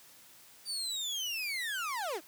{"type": "linear sweep", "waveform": "30% pulse", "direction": "down", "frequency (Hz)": [4678, 277.2], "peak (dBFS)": -31, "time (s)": [0.65, 2.21], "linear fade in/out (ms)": 50, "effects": ["white hiss -57 dBFS RMS until 2.27 s", "high-pass 80 Hz 12 dB/octave"]}